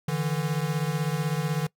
square beating tone pair, 146.83 / 162.83 Hz, D3 / E3, 0 / -21 cents, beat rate 16 Hz, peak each -28 / -29 dBFS, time 0.08-1.67 s, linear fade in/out 5 ms, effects noise-tail reverb RT60 0.1 s tail -22 dB re dry

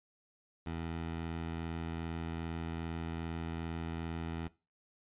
15% pulse tone, 82.5 Hz, E2, 2 cents sharp, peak -31 dBFS, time 0.66-4.48 s, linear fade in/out 5 ms, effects noise-tail reverb RT60 0.3 s tail -20 dB re dry + resampled to 8000 Hz

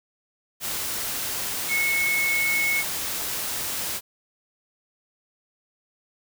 sine tone in noise, 2192 Hz, C#7, 20 cents flat, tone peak -21 dBFS, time 1.68-2.84 s, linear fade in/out 50 ms, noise white, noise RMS -29 dBFS, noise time 0.6-4.01 s, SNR +5 dB, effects none

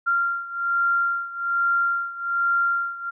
sine beating tone pair, 1385 / 1386.2 Hz, F6 / F6, -15 / -13 cents, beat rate 1.2 Hz, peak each -22 / -25 dBFS, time 0.06-3.11 s, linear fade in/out 20 ms, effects none

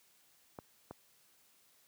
clicks, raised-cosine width 1 ms, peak -30 dBFS, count 2, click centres 0.588 / 0.91 s, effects white hiss -68 dBFS RMS until 1.87 s + high-pass 80 Hz 12 dB/octave

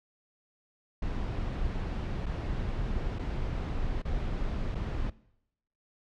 brown noise with dropouts, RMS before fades -32 dBFS, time 1.02-5.1 s, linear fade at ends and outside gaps 5 ms, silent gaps 2.259-2.263 / 3.187-3.192 / 4.02-4.051 / 4.747-4.752 s, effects noise-tail reverb RT60 0.8 s tail -21 dB re dry + low-pass 4000 Hz 12 dB/octave

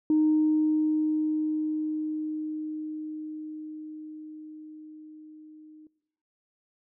sine tone with level ramp, 308.8 Hz, D#4, 13 cents flat, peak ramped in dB -18 to -48 dBFS, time 0.1-5.87 s, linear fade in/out 2 ms, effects noise-tail reverb RT60 0.9 s tail -21 dB re dry + tanh soft clip ceiling -15 dBFS

